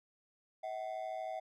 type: ring-modulated tone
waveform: triangle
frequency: 698.5 Hz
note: F5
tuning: in tune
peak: -33 dBFS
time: 0.63-1.4 s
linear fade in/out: 10 ms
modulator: 56.5 Hz
effects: none